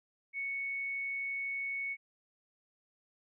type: tone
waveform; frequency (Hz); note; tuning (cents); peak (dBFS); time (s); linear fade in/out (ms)
sine; 2217; C#7; 0; -34; 0.33-1.97; 50
effects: none